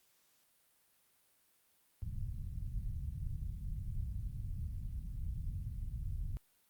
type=low-pass noise; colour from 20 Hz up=pink; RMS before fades=-40 dBFS; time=2.02-6.37 s; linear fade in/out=0 ms; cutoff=130 Hz; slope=24 dB/octave; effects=white hiss -72 dBFS RMS until 6.69 s + Opus 48 kbps